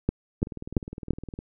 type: two click trains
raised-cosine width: 3 ms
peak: -23 / -9 dBFS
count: 20 / 4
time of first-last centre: 0.42-1.389 / 0.09-1.107 s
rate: 19.6 / 2.95 Hz
effects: none